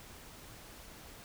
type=silence; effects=pink hiss -52 dBFS RMS until 1.24 s